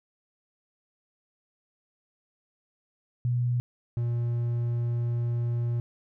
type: tone pair in turn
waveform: sine / triangle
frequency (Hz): 122.2 / 118.86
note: B2 / A#2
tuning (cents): -18 / +34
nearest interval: unison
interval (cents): 48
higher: first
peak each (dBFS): -23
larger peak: neither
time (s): 3.25-3.6 / 3.97-5.8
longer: second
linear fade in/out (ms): 0
effects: none